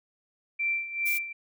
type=tone with tremolo; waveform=sine; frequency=2349 Hz; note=D7; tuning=in tune; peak=-24 dBFS; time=0.59-1.33 s; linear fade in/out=10 ms; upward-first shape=sine; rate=2.5 Hz; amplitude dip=75%
type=noise; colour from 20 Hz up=violet; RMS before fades=-33 dBFS; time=1.05-1.19 s; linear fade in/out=20 ms
effects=none